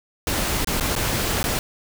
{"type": "noise with dropouts", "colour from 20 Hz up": "pink", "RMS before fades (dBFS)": -23, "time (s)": [0.27, 1.59], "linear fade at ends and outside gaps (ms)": 1, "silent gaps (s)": [[0.646, 0.672], [0.799, 0.808], [0.953, 0.962], [1.43, 1.44]], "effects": []}